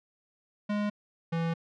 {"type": "tone pair in turn", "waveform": "square", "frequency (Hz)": [207.4, 165.93], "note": ["G#3", "E3"], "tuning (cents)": [-2, 12], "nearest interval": "major third", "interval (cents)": 386, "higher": "first", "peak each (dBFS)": -28, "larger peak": "neither", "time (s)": [[0.69, 0.9], [1.32, 1.54]], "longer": "second", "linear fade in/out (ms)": 10, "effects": ["low-pass 3000 Hz 12 dB/octave"]}